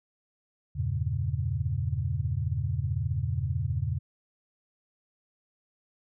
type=chord; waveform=sine; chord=E diminished seventh; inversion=none; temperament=equal with one note detuned; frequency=82.79 / 98 / 116.54 / 138.59 Hz; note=E2 / G2 / Bb2 / Db3; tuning=+8 / 0 / 0 / 0 cents; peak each=-32 dBFS; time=0.75-3.99 s; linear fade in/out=20 ms; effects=none